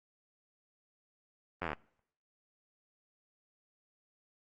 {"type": "slowing click train", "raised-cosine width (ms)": 0.5, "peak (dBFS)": -20, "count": 10, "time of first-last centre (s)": [1.62, 1.732], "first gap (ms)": 11, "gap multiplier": 1.03, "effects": ["noise-tail reverb RT60 0.7 s tail -25 dB re dry", "Opus 24 kbps"]}